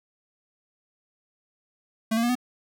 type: tone with pitch steps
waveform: square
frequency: 222 / 230.6 / 239.6 / 248.9 Hz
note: A3 / A#3 / A#3 / B3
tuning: +16 / -19 / +48 / +14 cents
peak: -22 dBFS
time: 2.11-2.354 s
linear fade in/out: 10 ms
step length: 61 ms
effects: none